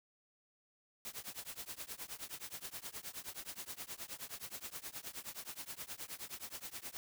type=noise with tremolo; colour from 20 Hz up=white; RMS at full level=-43 dBFS; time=1.05-6.97 s; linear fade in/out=0 ms; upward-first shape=triangle; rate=9.5 Hz; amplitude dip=100%; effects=none